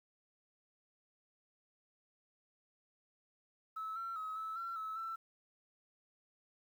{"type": "tone with pitch steps", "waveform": "sine", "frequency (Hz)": [1301, 1350, 1277, 1305, 1357, 1299, 1336], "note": ["E6", "E6", "D#6", "E6", "E6", "E6", "E6"], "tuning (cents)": [-23, 41, 45, -18, 50, -26, 23], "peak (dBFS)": -38, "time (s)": [3.76, 5.16], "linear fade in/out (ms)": 10, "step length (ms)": 200, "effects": ["tanh soft clip ceiling -35 dBFS", "11-bit"]}